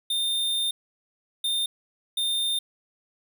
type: tone bursts at uneven times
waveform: square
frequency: 3626 Hz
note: A#7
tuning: 49 cents flat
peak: -24 dBFS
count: 3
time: 0.1-0.71 / 1.44-1.66 / 2.17-2.59 s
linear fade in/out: 5 ms
effects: none